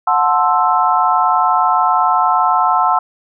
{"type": "chord", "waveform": "sine", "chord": "F# half-diminished seventh", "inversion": "none", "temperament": "equal with one note detuned", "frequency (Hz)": [729, 880, 1046.5, 1318.5], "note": ["F#5", "A5", "C6", "E6"], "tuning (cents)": [-26, 0, 0, 0], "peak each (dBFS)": -16, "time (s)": [0.07, 2.99], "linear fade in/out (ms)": 5, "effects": []}